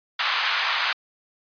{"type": "band-pass noise", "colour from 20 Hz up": "pink", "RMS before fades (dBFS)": -24, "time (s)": [0.19, 0.93], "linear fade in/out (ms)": 5, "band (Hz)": [1000, 4300], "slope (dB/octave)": 24, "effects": ["resampled to 11025 Hz"]}